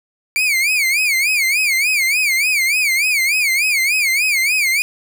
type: tone with vibrato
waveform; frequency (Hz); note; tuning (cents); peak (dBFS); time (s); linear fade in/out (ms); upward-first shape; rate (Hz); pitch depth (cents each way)
40% pulse; 2296; D7; -40; -13; 0.36-4.82; 0; sine; 3.4; 180
effects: none